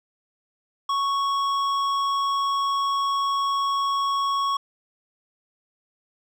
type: tone with hard clipping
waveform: sine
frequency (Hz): 1108.7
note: C#6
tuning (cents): 0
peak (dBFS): -23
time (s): 0.89-4.57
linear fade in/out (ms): 5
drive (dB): 10
effects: none